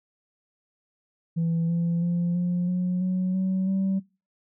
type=tone with pitch steps; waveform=sine; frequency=166.3 / 169.79 / 173.36 / 177 / 180.72 / 184.52 / 188.4 / 192.36 Hz; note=E3 / F3 / F3 / F3 / F#3 / F#3 / F#3 / G3; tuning=+16 / -49 / -12 / +23 / -40 / -4 / +32 / -32 cents; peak=-20 dBFS; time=1.36-4 s; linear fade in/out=20 ms; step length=330 ms; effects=noise-tail reverb RT60 0.3 s tail -23 dB re dry + tanh soft clip ceiling -20 dBFS